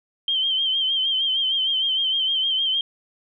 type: tone with vibrato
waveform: sine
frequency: 3136 Hz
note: G7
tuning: in tune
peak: -19 dBFS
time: 0.28-2.81 s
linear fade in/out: 2 ms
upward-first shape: sine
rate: 6.5 Hz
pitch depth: 55 cents each way
effects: none